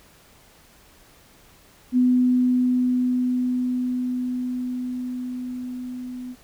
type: tone with level ramp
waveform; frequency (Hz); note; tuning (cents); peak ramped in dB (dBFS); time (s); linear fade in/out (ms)
sine; 250.4; B3; +24; -14 to -31; 1.92-6.36; 50
effects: pink hiss -53 dBFS RMS until 6.43 s